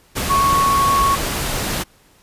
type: tone in noise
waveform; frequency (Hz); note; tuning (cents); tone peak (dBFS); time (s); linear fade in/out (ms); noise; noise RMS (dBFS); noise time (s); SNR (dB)
sine; 1107; C#6; -3; -13; 0.29-1.16; 20; pink; -22; 0.15-1.84; +6
effects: pink hiss -53 dBFS RMS until 2.22 s + resampled to 32000 Hz